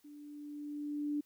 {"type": "tone with level ramp", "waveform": "sine", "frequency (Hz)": 293.7, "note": "D4", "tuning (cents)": 0, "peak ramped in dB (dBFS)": [-50, -31], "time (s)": [0.04, 1.21], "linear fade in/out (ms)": 10, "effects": ["white hiss -72 dBFS RMS until 1.25 s"]}